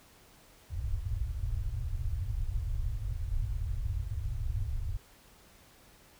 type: low-pass noise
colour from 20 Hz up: pink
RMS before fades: -33 dBFS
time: 0.7-4.97 s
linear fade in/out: 10 ms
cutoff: 120 Hz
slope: 96 dB/octave
effects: pink hiss -59 dBFS RMS until 6.19 s